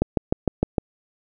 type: click train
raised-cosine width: 2 ms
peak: -5 dBFS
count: 6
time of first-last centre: 0.02-0.782 s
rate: 6.56 Hz
effects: none